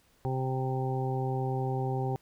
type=harmonic tone; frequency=130.81 Hz; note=C3; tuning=in tune; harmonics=1 / 2 / 3 / 4 / 6 / 7; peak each=-30 / -40 / -35 / -41 / -36 / -45 dBFS; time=0.25-2.16 s; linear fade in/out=0 ms; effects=pink hiss -66 dBFS RMS until 2.21 s